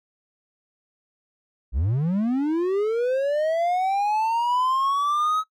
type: linear sweep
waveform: triangle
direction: up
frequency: 51.91 to 1284 Hz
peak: -18 dBFS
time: 1.72-5.44 s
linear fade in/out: 50 ms
effects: noise-tail reverb RT60 0.1 s tail -20 dB re dry